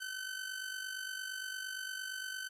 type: tone with amplitude modulation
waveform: sawtooth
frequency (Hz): 1525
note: G6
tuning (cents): -48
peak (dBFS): -33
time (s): 0-2.49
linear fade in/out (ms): 20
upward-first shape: sine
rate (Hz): 48.7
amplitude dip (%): 60
effects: resampled to 32000 Hz + 12-bit